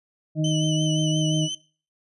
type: harmonic tone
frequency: 155.56 Hz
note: D#3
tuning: in tune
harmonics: 1 / 2 / 4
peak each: -21 / -27 / -32 dBFS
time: 0.35-1.49 s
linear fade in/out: 50 ms
type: tone with vibrato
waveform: 30% pulse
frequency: 3015 Hz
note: F#7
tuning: 32 cents sharp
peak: -25 dBFS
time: 0.44-1.55 s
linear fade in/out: 5 ms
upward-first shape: sine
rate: 5.7 Hz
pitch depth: 41 cents each way
effects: noise-tail reverb RT60 0.4 s tail -20 dB re dry + resampled to 24000 Hz